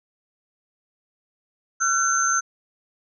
sine tone cluster, 1357 / 1499 / 6260 Hz, E6 / F#6 / G8, +50 / +22 / -3 cents, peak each -22 / -25 / -22 dBFS, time 1.8-2.41 s, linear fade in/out 20 ms, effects none

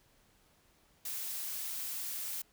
blue noise, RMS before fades -39 dBFS, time 1.05-2.42 s, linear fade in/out 5 ms, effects pink hiss -68 dBFS RMS until 2.52 s

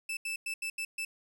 40% pulse tone bursts at uneven times, 2637 Hz, E7, in tune, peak -32 dBFS, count 6, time 0.09-0.17 / 0.25-0.36 / 0.46-0.54 / 0.62-0.7 / 0.78-0.85 / 0.98-1.05 s, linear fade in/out 5 ms, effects none

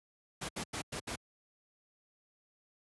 pink noise bursts at uneven times, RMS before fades -38 dBFS, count 5, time 0.41-0.49 / 0.56-0.64 / 0.73-0.82 / 0.92-1 / 1.07-1.16 s, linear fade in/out 10 ms, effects high-pass 80 Hz 12 dB/octave + resampled to 24000 Hz

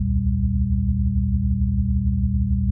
sine tone cluster, 64.3 / 71 / 82.1 / 119.2 / 196.5 Hz, C2 / C#2 / E2 / A#2 / G3, -30 / +42 / -6 / +39 / +4 cents, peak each -24 dBFS, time 0-2.71 s, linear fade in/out 10 ms, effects none

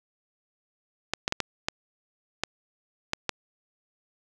clicks, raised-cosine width 0.2 ms, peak -8 dBFS, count 8, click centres 1.136 / 1.279 / 1.324 / 1.403 / 1.685 / 2.436 / 3.134 / 3.293 s, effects none

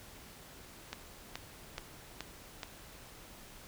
click train, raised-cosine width 0.2 ms, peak -21 dBFS, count 5, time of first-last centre 0.93-2.632 s, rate 2.35 Hz, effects pink hiss -53 dBFS RMS until 3.67 s

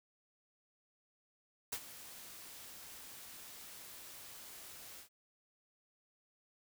white noise with ADSR envelope, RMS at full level -38 dBFS, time 1.72-5.09 s, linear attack 9 ms, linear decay 59 ms, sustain -14 dB, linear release 100 ms, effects none

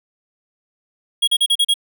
square tone bursts, 3300 Hz, G#7, 12 cents flat, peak -13 dBFS, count 6, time 1.22-1.741 s, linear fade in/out 10 ms, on 56 ms, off 37 ms, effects none

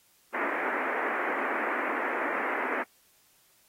white band-pass noise, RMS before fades -31 dBFS, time 0.33-2.84 s, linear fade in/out 20 ms, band 250 to 2100 Hz, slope 48 dB/octave, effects white hiss -64 dBFS RMS until 3.68 s + AAC 48 kbps

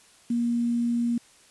sine tone with quantisation, 236.8 Hz, A#3, 27 cents sharp, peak -22 dBFS, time 0.3-1.18 s, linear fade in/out 5 ms, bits 8, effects white hiss -56 dBFS RMS until 1.5 s + resampled to 24000 Hz

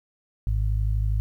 harmonic tone, 52.3 Hz, G#1, 13 cents sharp, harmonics 1 / 2 / 3, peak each -22 / -26 / -41 dBFS, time 0.47-1.2 s, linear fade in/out 0 ms, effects 10-bit

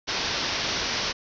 white low-pass noise, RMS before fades -28 dBFS, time 0.07-1.13 s, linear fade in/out 20 ms, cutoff 5900 Hz, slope 96 dB/octave, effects none

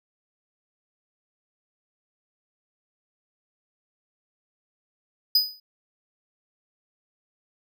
square tone with exponential decay, 4978 Hz, D#8, in tune, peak -14 dBFS, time 5.35-5.6 s, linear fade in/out 5 ms, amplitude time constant 53 ms, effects none

